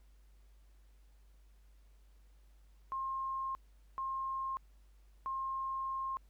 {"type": "tone bursts at uneven times", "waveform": "sine", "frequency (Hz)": 1066, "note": "C6", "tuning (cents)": 32, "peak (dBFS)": -35, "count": 3, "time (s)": [[2.92, 3.55], [3.98, 4.57], [5.26, 6.17]], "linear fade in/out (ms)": 0, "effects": ["added 50 Hz sine -59 dBFS peak until 6.29 s", "pink hiss -75 dBFS RMS until 6.29 s"]}